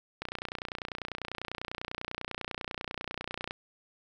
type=click train; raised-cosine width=0.3 ms; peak=-19 dBFS; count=100; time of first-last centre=0.22-3.509 s; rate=30.1 Hz; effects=none